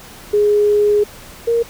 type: tone pair in turn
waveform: sine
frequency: 415.3 / 466.2 Hz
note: G#4 / A#4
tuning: 0 / 0 cents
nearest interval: major second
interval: 200 cents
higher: second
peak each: -10 / -12 dBFS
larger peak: first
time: 0.33-1.04 / 1.47-1.63 s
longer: first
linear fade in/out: 10 ms
effects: pink hiss -38 dBFS RMS until 1.69 s